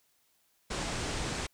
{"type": "low-pass noise", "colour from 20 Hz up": "pink", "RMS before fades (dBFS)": -35, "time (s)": [0.7, 1.47], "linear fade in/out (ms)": 10, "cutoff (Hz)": 8800, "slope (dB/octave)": 48, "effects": ["white hiss -71 dBFS RMS until 1.53 s"]}